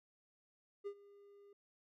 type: tone with ADSR envelope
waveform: triangle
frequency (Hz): 404.2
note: G#4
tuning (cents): -47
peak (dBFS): -37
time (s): 0.84-1.53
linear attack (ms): 27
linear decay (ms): 71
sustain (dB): -20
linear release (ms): 3
effects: none